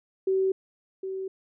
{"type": "tone with echo", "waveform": "sine", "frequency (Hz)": 381.6, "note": "G4", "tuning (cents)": -47, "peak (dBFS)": -21, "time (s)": [0.27, 0.52], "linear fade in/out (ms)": 5, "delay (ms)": 760, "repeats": 1, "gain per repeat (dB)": -9, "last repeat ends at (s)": 1.28, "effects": []}